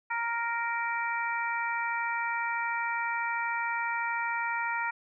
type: harmonic tone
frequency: 466.2 Hz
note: A#4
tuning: in tune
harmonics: 2 / 3 / 4 / 5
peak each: -32 / -34 / -35 / -36 dBFS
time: 0.1-4.91 s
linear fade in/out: 10 ms
effects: none